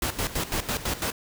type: noise with tremolo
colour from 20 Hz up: pink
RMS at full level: -27 dBFS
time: 0.02-1.12 s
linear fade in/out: 2 ms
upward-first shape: square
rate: 6 Hz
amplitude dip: 75%
effects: none